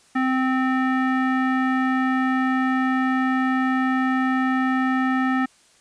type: tone with low-pass filter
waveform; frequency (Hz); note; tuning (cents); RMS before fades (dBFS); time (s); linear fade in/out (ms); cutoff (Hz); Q
square; 260; C4; -11; -21; 0.15-5.46; 10; 1700; 3.2
effects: white hiss -56 dBFS RMS until 5.8 s + resampled to 22050 Hz